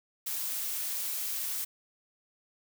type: noise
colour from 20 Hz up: blue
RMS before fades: -34 dBFS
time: 0.26-1.65 s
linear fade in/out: 10 ms
effects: none